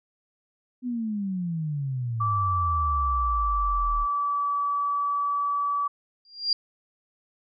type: exponential sweep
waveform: sine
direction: down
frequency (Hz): 254.3 to 36.75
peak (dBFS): -26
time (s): 0.82-4.07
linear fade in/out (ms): 50
type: tone with pitch glide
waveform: sine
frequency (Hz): 1161 to 1148.3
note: D6 to D6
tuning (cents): -20 to -39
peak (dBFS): -23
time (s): 2.2-5.88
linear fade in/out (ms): 10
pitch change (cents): -19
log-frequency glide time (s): 3.73-4.55
type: tone with exponential growth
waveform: sine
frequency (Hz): 4777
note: D8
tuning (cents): +29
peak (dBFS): -17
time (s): 6.25-6.53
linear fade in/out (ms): 2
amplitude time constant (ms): 59
effects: none